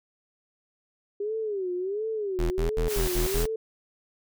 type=tone with vibrato; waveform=sine; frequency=398.1 Hz; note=G4; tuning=27 cents sharp; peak=-27 dBFS; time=1.2-3.56 s; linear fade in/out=5 ms; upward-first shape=sine; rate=1.4 Hz; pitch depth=190 cents each way
type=tone bursts; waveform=square; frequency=41.2 Hz; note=E1; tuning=in tune; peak=-25 dBFS; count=6; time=2.39-3.455 s; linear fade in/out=0 ms; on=110 ms; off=81 ms
type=noise; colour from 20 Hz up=white; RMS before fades=-33 dBFS; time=2.87-3.47 s; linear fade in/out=50 ms
effects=none